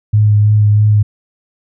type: tone with vibrato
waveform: sine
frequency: 105.3 Hz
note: G#2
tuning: 24 cents sharp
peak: -6 dBFS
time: 0.13-1.03 s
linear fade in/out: 10 ms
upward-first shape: sine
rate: 3.1 Hz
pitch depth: 17 cents each way
effects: none